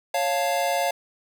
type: chord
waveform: square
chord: Db augmented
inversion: none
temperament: equal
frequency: 554.4 / 698.5 / 880 Hz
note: Db5 / F5 / A5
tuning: 0 / 0 / 0 cents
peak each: -27 / -25 / -30 dBFS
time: 0.14-0.91 s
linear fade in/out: 5 ms
effects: none